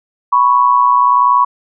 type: tone pair together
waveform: sine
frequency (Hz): 987.8 / 1108.8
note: B5 / C#6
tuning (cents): 0 / 0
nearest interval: major second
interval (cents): 200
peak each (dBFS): -10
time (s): 0.32-1.45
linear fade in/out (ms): 10
effects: none